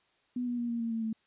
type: tone with pitch steps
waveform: sine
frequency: 246.9 / 242.5 / 238.2 / 234 / 229.8 / 225.8 / 221.7 Hz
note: B3 / B3 / A#3 / A#3 / A#3 / A3 / A3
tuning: 0 / -31 / +38 / +7 / -25 / +45 / +13 cents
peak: -30 dBFS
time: 0.36-1.13 s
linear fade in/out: 5 ms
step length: 110 ms
effects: white hiss -70 dBFS RMS until 1.26 s + resampled to 8000 Hz